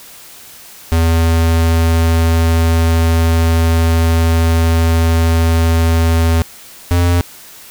square tone pair in turn, 82.41 / 87.15 Hz, E2 / F2, 0 / -3 cents, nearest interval minor second, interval 97 cents, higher second, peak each -10 dBFS, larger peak neither, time 0.92-6.42 / 6.91-7.21 s, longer first, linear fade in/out 0 ms, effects white hiss -37 dBFS RMS until 7.7 s

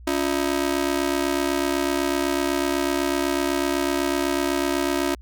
sawtooth ring-modulated tone, 317.4 Hz, D#4, 35 cents sharp, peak -14 dBFS, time 0.07-5.15 s, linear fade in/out 5 ms, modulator 34 Hz, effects added 60 Hz sine -40 dBFS peak until 5.21 s

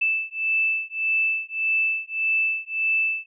sine beating tone pair, 2637 / 2638.7 Hz, E7 / E7, 0 / +1 cents, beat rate 1.7 Hz, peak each -24 dBFS, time 0.01-3.26 s, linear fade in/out 10 ms, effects none

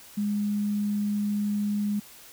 sine tone, 206.3 Hz, G#3, 11 cents flat, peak -24 dBFS, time 0.17-2 s, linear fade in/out 10 ms, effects white hiss -49 dBFS RMS until 2.32 s

